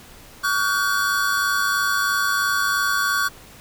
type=tone cluster; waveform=square; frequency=1137 / 1438 / 1541 Hz; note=C#6 / F#6 / G6; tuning=+44 / -50 / -30 cents; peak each=-24 dBFS; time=0.43-3.29 s; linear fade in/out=20 ms; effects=pink hiss -45 dBFS RMS until 3.6 s